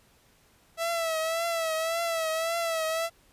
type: tone with vibrato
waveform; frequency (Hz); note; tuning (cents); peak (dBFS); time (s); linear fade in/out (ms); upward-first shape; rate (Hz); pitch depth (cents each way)
sawtooth; 657; E5; -6; -23; 0.77-3.1; 50; triangle; 1.8; 65
effects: pink hiss -62 dBFS RMS until 3.32 s + resampled to 32000 Hz